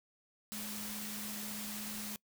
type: tone in noise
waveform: sine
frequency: 210.5 Hz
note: G#3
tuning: 24 cents sharp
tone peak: -45 dBFS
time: 0.52-2.16 s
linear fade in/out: 0 ms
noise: white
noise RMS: -43 dBFS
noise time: 0.52-2.16 s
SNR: -5 dB
effects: noise-tail reverb RT60 0.1 s tail -24 dB re dry